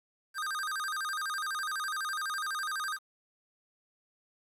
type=tone with vibrato; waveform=square; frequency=1396.9 Hz; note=F6; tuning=in tune; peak=-33 dBFS; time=0.34-2.99 s; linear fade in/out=50 ms; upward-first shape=square; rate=12 Hz; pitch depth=210 cents each way; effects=resampled to 32000 Hz + 10-bit